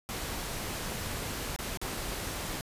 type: noise with dropouts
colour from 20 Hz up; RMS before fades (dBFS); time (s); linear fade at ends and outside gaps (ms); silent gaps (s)
pink; -36; 0.09-2.61; 0; 1.562-1.589 / 1.773-1.815
effects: resampled to 32000 Hz